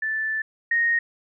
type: tone pair in turn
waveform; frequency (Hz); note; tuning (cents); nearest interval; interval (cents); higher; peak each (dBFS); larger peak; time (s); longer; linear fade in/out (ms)
sine; 1758 / 1862.5; A6 / A#6; -2 / -2; minor second; 100; second; -23 / -18; second; 0.02-0.42 / 0.71-0.99; first; 5
effects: none